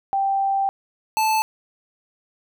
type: tone pair in turn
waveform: sine / square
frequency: 784 / 874.9 Hz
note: G5 / A5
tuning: 0 / -10 cents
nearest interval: major second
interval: 190 cents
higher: second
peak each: -18 dBFS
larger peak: neither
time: 0.13-0.69 / 1.17-1.42 s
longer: first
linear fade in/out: 0 ms
effects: none